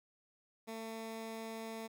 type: tone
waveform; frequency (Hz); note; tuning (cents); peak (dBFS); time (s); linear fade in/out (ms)
15% pulse; 223.9; A3; +30; -36; 0.67-1.88; 20
effects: none